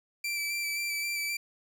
sawtooth tone with vibrato, 2333 Hz, D7, 12 cents flat, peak -27 dBFS, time 0.24-1.37 s, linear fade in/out 5 ms, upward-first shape square, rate 3.8 Hz, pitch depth 15 cents each way, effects none

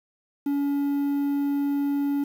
triangle tone with quantisation, 283.4 Hz, C#4, 38 cents sharp, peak -20 dBFS, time 0.46-2.24 s, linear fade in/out 5 ms, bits 8, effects none

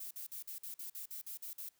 violet noise bursts, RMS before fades -45 dBFS, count 11, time 0-1.69 s, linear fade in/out 5 ms, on 110 ms, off 48 ms, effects white hiss -74 dBFS RMS until 1.79 s

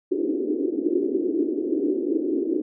white band-pass noise, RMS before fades -24 dBFS, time 0.11-2.62 s, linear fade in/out 10 ms, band 290 to 380 Hz, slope 48 dB/octave, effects none

